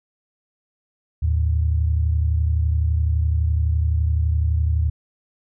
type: tone pair together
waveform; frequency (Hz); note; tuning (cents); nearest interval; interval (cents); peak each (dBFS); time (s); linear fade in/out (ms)
sine; 77.46 / 109.3; D#2 / A2; -7 / -11; tritone; 596; -17 / -24; 1.22-4.9; 10
effects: none